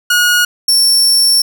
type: tone pair in turn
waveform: sawtooth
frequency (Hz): 1445 / 5440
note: F#6 / F8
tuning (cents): -41 / -46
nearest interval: octave + major seventh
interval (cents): 2295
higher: second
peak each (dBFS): -5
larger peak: neither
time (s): 0.1-0.45 / 0.68-1.42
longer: second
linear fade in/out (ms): 5
effects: none